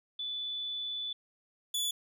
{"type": "tone pair in turn", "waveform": ["sine", "sawtooth"], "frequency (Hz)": [3479, 3447], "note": ["A7", "A7"], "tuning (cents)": [-20, -36], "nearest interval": "unison", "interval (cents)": 16, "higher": "first", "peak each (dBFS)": [-34, -27], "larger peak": "second", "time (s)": [[0.19, 1.13], [1.74, 1.91]], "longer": "first", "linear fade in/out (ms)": 5, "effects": []}